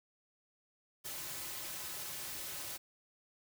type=noise with comb filter; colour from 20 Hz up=white; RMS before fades=-43 dBFS; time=1.04-2.78 s; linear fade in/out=20 ms; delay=4.3 ms; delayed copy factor=-0.5; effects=none